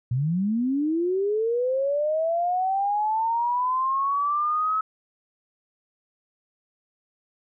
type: linear sweep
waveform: sine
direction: up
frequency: 116.2 to 1294 Hz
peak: -21 dBFS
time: 0.11-4.81 s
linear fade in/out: 5 ms
effects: none